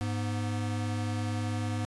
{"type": "tone pair together", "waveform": "square", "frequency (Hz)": [103.13, 244.3], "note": ["G#2", "B3"], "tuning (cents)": [-12, -19], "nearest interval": "octave + minor third", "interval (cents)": 1493, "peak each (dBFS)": [-31, -37], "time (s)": [0.01, 1.85], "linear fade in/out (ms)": 0, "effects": ["resampled to 24000 Hz"]}